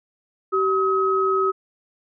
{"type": "tone pair together", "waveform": "sine", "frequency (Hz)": [383.9, 1273.5], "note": ["G4", "D#6"], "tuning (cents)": [-36, 40], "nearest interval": "octave + major sixth", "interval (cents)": 2076, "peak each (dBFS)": -20, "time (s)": [0.52, 1.52], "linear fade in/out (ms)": 20, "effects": []}